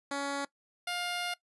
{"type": "tone pair in turn", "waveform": "10% pulse", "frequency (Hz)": [280.6, 707.1], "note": ["C#4", "F5"], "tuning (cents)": [21, 21], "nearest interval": "octave + major third", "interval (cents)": 1600, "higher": "second", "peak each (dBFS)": -24, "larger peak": "neither", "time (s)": [[0.11, 0.45], [0.87, 1.34]], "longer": "second", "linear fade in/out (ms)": 5, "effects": ["noise-tail reverb RT60 0.1 s tail -20 dB re dry", "resampled to 24000 Hz"]}